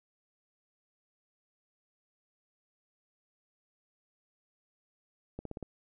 accelerating click train, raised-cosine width 2 ms, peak -26 dBFS, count 5, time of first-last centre 5.39-5.627 s, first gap 63 ms, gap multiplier 0.96, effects none

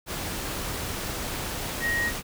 sine tone in noise, 1883 Hz, A#6, 17 cents sharp, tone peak -24 dBFS, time 1.8-2.12 s, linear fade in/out 50 ms, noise pink, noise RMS -32 dBFS, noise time 0.06-2.23 s, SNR +5 dB, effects none

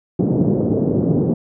pink band-pass noise, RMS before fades -17 dBFS, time 0.19-1.34 s, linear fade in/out 5 ms, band 130 to 450 Hz, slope 24 dB/octave, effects none

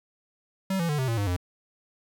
square tone with pitch steps, 191.5 / 168.65 / 148.52 / 130.8 / 115.19 / 101.44 / 89.34 Hz, G3 / E3 / D3 / C3 / A#2 / G#2 / F2, -40 / +40 / +20 / 0 / -20 / -40 / +40 cents, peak -25 dBFS, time 0.7-1.365 s, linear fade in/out 5 ms, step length 95 ms, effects 10-bit

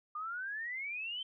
sine exponential sweep, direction up, 1199 to 3136 Hz, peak -37 dBFS, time 0.15-1.23 s, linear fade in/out 5 ms, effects none

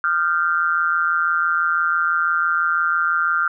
sine tone with amplitude modulation, 1385 Hz, F6, 15 cents flat, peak -12 dBFS, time 0.04-3.48 s, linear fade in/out 2 ms, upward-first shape sine, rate 166 Hz, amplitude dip 95%, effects none

